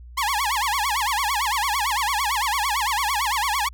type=tone with vibrato; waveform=sawtooth; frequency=963 Hz; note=B5; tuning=44 cents flat; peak=-17 dBFS; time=0.17-3.69 s; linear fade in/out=10 ms; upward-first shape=sine; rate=8.9 Hz; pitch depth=290 cents each way; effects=added 60 Hz sine -39 dBFS peak until 3.73 s